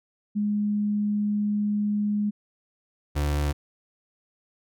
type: tone pair in turn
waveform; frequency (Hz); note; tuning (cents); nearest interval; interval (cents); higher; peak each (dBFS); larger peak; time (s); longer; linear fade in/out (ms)
sine / 35% pulse; 207.7 / 73.03; G#3 / D2; 0 / -9; octave + tritone; 1809; first; -22 / -21; second; 0.35-2.31 / 3.15-3.53; first; 20
effects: none